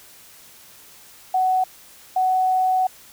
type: tone bursts at uneven times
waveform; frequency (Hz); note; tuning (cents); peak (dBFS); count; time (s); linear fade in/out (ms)
sine; 746; F#5; +14; -16; 2; 1.34-1.64 / 2.16-2.87; 5
effects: white hiss -47 dBFS RMS until 3.12 s